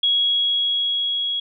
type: tone with level ramp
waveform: sine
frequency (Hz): 3322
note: G#7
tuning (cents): 0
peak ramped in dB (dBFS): -15 to -21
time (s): 0.03-1.4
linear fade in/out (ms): 5
effects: none